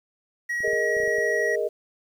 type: tone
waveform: triangle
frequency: 1908 Hz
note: A#6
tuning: 40 cents sharp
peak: -23 dBFS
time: 0.49-1.56 s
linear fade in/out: 10 ms
type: clicks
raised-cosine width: 3 ms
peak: -32 dBFS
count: 8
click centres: 0.605 / 0.678 / 0.733 / 0.968 / 1.002 / 1.034 / 1.077 / 1.184 s
type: chord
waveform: sine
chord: Ab suspended second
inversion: none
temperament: just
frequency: 415.3 / 467.2 / 623 Hz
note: Ab4 / Bb4 / Eb5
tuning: 0 / +4 / +2 cents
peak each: -27 dBFS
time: 0.63-1.69 s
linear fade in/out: 20 ms
effects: 9-bit